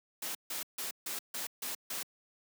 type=noise bursts; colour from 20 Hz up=white; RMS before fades=-38 dBFS; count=7; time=0.22-2.03 s; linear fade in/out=5 ms; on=130 ms; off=150 ms; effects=high-pass 200 Hz 12 dB/octave